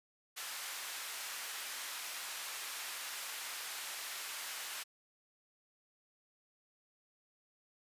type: high-pass noise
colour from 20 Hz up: pink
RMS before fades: -43 dBFS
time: 0.36-4.84 s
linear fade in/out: 20 ms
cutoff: 1300 Hz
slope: 12 dB/octave
effects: resampled to 32000 Hz